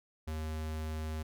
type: tone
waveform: square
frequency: 78.3 Hz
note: D#2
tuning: 11 cents sharp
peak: -36 dBFS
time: 0.27-1.23 s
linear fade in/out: 10 ms
effects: none